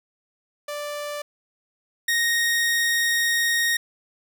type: tone pair in turn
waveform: sawtooth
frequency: 587.3 / 1864.6 Hz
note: D5 / A#6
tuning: 0 / 0 cents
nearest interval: octave + minor sixth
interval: 2000 cents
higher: second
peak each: -25 / -16 dBFS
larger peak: second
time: 0.68-1.22 / 2.08-3.77 s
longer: second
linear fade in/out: 5 ms
effects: none